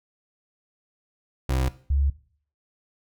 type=tone pair in turn; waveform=30% pulse / sine; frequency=65.1 / 69.82 Hz; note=C2 / C#2; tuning=-8 / +13 cents; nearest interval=minor second; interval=121 cents; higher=second; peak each=-19 dBFS; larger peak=neither; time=1.49-1.69 / 1.9-2.1 s; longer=neither; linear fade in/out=5 ms; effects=noise-tail reverb RT60 0.5 s tail -17 dB re dry